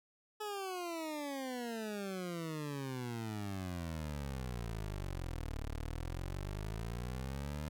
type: exponential two-way sweep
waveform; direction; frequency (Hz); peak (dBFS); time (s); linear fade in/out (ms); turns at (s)
20% pulse; down then up; 430 to 36.1 to 77.2; -34; 0.4-7.69; 10; 5.63
effects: none